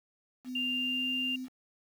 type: tone with pitch glide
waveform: sine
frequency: 252.8 to 256.9 Hz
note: B3 to C4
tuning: +41 to -32 cents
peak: -36 dBFS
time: 0.44-1.49 s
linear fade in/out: 50 ms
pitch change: +27 cents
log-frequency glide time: 0.72-1.1 s
type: tone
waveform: sine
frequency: 2794 Hz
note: F7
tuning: in tune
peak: -30 dBFS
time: 0.55-1.36 s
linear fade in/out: 5 ms
effects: 9-bit